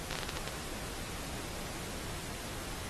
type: slowing click train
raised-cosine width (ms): 0.2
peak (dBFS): -17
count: 8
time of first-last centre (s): 0.11-0.476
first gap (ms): 19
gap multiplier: 1.33
effects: pink hiss -42 dBFS RMS until 2.89 s + AAC 32 kbps